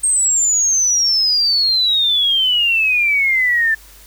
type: exponential sweep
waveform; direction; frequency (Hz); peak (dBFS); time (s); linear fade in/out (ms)
sine; down; 8530 to 1760; -12; 0.03-3.75; 10
effects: added 50 Hz sine -44 dBFS peak until 4.06 s + white hiss -44 dBFS RMS until 4.06 s